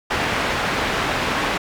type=low-pass noise; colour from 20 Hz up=white; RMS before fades=-22 dBFS; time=0.1-1.58 s; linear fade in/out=10 ms; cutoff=2000 Hz; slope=12 dB/octave; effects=none